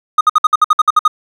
triangle tone bursts, 1241 Hz, D#6, 5 cents flat, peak -3 dBFS, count 11, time 0.18-1.079 s, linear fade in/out 5 ms, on 29 ms, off 58 ms, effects none

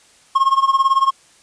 triangle tone with tremolo, 1079 Hz, C#6, 47 cents flat, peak -7 dBFS, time 0.35-1.11 s, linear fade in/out 10 ms, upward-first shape sine, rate 18 Hz, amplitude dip 85%, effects white hiss -51 dBFS RMS until 1.42 s + resampled to 22050 Hz

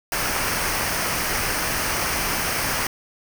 pink noise with comb filter, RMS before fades -24 dBFS, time 0.12-2.87 s, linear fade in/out 2 ms, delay 0.27 ms, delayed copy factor -0.55, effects none

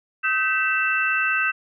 sine tone cluster, 1275 / 1545 / 1970 / 2663 Hz, D#6 / G6 / B6 / E7, +42 / -26 / -5 / +17 cents, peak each -27 / -22 / -31 / -23 dBFS, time 0.23-1.52 s, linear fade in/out 20 ms, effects none

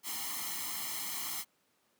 white noise with comb filter, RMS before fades -38 dBFS, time 0.03-1.45 s, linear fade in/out 50 ms, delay 0.96 ms, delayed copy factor +0.95, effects pink hiss -73 dBFS RMS until 1.99 s + high-pass 200 Hz 12 dB/octave

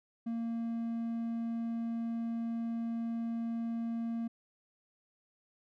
triangle tone, 230.5 Hz, A#3, 19 cents flat, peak -31 dBFS, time 0.26-4.28 s, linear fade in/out 10 ms, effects none

